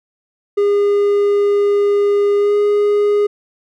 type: tone with pitch glide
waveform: triangle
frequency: 407 to 412.7 Hz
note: G#4 to G#4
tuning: -35 to -11 cents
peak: -9 dBFS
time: 0.57-3.27 s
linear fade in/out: 10 ms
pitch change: +24 cents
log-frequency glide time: 2.37-2.55 s
effects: none